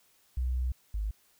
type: tone pair in turn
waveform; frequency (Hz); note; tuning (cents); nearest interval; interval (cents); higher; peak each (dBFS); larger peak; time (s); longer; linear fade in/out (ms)
sine; 62.8 / 52.07; B1 / G#1; +30 / +5; minor third; 325; first; -27 / -29; first; 0.37-0.72 / 0.94-1.11; first; 5
effects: white hiss -66 dBFS RMS until 1.39 s